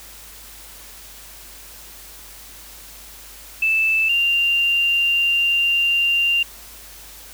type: tone pair in turn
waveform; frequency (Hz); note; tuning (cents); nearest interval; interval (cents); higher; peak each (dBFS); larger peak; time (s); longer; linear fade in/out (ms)
sine; 2637 / 2784; E7 / F7; 0 / -6; minor second; 94; second; -15; neither; 3.62-4.09 / 4.09-6.43; second; 5
effects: added 50 Hz sine -47 dBFS peak until 7.33 s + white hiss -41 dBFS RMS until 7.33 s